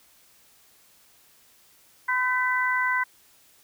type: tone cluster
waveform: sine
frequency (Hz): 1011 / 1529 / 1989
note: B5 / G6 / B6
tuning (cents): +40 / -44 / +12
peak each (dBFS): -26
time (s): 2.08-3.04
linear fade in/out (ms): 10
effects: white hiss -58 dBFS RMS until 3.63 s